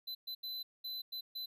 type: tone bursts at uneven times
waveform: square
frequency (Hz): 4023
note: B7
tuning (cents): +31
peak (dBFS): -40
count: 6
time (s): 0.07-0.15 / 0.27-0.35 / 0.43-0.63 / 0.84-1.02 / 1.12-1.21 / 1.35-1.46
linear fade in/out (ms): 10
effects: none